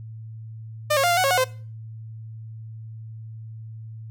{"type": "tone with pitch steps", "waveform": "sawtooth", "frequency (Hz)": [601, 547, 701, 694, 742, 547, 732, 516], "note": ["D5", "C#5", "F5", "F5", "F#5", "C#5", "F#5", "C5"], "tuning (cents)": [40, -23, 6, -11, 5, -23, -19, -24], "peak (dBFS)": -14, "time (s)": [0.9, 1.444], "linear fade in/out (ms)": 10, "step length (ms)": 68, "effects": ["noise-tail reverb RT60 0.4 s tail -19 dB re dry", "added 111 Hz sine -35 dBFS peak until 4.1 s"]}